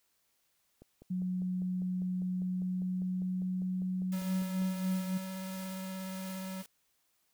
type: click train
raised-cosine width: 2 ms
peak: -39 dBFS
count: 20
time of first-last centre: 0.82-4.62 s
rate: 5 Hz
type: tone with pitch glide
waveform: sine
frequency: 182.8 to 185.24 Hz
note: F#3 to F#3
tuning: -21 to +2 cents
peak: -31 dBFS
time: 1.1-5.18 s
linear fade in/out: 10 ms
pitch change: +23 cents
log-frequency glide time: 2.27-4.51 s
type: tone with vibrato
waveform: square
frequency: 188.8 Hz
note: F#3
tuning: 35 cents sharp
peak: -39 dBFS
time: 4.12-6.63 s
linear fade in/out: 20 ms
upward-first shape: square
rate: 17 Hz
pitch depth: 9 cents each way
type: noise with tremolo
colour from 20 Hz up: white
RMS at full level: -49 dBFS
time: 4.12-6.66 s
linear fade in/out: 0 ms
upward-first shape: triangle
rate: 1.5 Hz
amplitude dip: 35%
effects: white hiss -75 dBFS RMS until 7.33 s